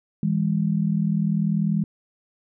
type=tone pair together; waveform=sine; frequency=163.3 / 203.5 Hz; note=E3 / G#3; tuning=-16 / -35 cents; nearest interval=major third; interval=381 cents; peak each=-22 dBFS; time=0.23-1.84 s; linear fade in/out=2 ms; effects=none